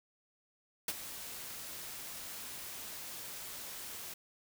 white noise with ADSR envelope, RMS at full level -33 dBFS, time 0.88-4.14 s, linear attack 4 ms, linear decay 38 ms, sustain -12 dB, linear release 6 ms, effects none

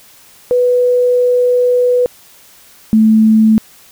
sine tone pair in turn, 493.9 / 219.1 Hz, B4 / A3, 0 / -7 cents, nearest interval octave + major second, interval 1407 cents, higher first, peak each -8 / -5 dBFS, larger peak second, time 0.51-2.06 / 2.93-3.58 s, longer first, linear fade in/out 0 ms, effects white hiss -43 dBFS RMS until 3.91 s

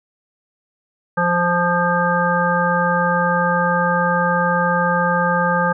harmonic tone with a mistuned harmonic, 174.6 Hz, F3, in tune, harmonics 1 / 3 / 5 / 7 / 9, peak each -21 / -21 / -21 / -21 / -21 dBFS, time 1.17-5.73 s, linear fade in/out 10 ms, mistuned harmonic 9, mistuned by +15 cents, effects none

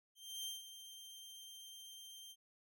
sawtooth tone with ADSR envelope, 3154 Hz, G7, 10 cents sharp, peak -38 dBFS, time 0.15-2.36 s, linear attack 310 ms, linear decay 160 ms, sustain -11 dB, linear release 51 ms, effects none

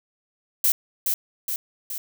violet noise with echo, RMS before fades -19 dBFS, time 0.64-0.72 s, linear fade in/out 2 ms, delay 420 ms, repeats 3, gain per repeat -4 dB, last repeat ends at 1.98 s, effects none

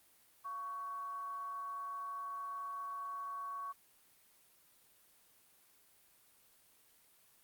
sine tone with frequency modulation, 1118 Hz, C#6, 14 cents sharp, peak -40 dBFS, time 0.44-3.73 s, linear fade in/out 20 ms, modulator 421 Hz, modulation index 0.23, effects white hiss -67 dBFS RMS until 7.43 s + Opus 32 kbps

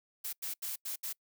blue noise bursts at uneven times, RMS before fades -38 dBFS, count 5, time 0.24-0.33 / 0.42-0.54 / 0.62-0.76 / 0.85-0.96 / 1.03-1.13 s, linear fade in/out 10 ms, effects noise-tail reverb RT60 0.1 s tail -26 dB re dry

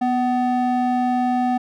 triangle ring-modulated tone, 500 Hz, B4, 21 cents sharp, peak -12 dBFS, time 0.01-1.58 s, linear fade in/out 10 ms, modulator 253 Hz, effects none

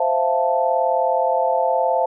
sine chord, F major seventh, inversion second, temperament equal with one note detuned, 521.4 / 659.3 / 698.5 / 880 Hz, C5 / E5 / F5 / A5, -6 / 0 / 0 / 0 cents, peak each -21 / -22 / -22 / -21 dBFS, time 0-2.06 s, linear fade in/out 5 ms, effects none

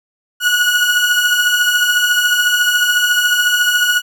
30% pulse beating tone pair, 1448 / 1462 Hz, F#6 / F#6, -38 / -21 cents, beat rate 14 Hz, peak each -15 / -10 dBFS, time 0.4-4.02 s, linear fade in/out 50 ms, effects none

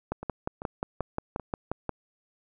two click trains, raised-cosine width 1 ms, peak -23 / -15 dBFS, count 4 / 11, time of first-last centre 0.23-1.397 / 0.12-1.893 s, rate 2.57 / 5.64 Hz, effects none

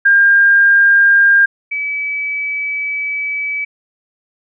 sine tone pair in turn, 1605 / 2292 Hz, G6 / D7, +40 / -43 cents, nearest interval tritone, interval 617 cents, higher second, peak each -6 / -17 dBFS, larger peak first, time 0.05-1.46 / 1.71-3.65 s, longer second, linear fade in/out 10 ms, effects none

